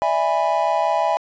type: chord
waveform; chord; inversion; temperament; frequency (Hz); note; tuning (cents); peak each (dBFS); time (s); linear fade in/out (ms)
triangle; E dominant seventh; third; just; 593.3 / 659.3 / 824.1 / 988.9; D5 / E5 / G#5 / B5; +18 / 0 / -14 / +2; -24 / -19 / -19 / -22; 0.02-1.17; 0
effects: resampled to 16000 Hz + 8-bit